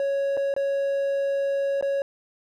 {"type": "tone with dropouts", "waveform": "triangle", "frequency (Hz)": 554.4, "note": "C#5", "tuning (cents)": 0, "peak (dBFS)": -20, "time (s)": [0, 2.02], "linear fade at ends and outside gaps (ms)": 1, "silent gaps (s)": [[0.369, 0.374], [0.54, 0.564], [1.811, 1.825]], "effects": []}